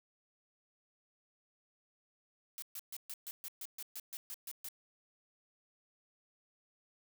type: noise bursts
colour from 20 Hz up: blue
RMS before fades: -44 dBFS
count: 13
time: 2.58-4.686 s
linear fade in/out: 0 ms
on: 42 ms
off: 130 ms
effects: none